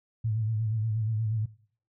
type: tone with vibrato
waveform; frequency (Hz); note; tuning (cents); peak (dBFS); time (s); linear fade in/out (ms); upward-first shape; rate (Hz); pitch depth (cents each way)
sine; 110; A2; 0; -25; 0.24-1.46; 10; sine; 8.4; 58
effects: noise-tail reverb RT60 0.5 s tail -19 dB re dry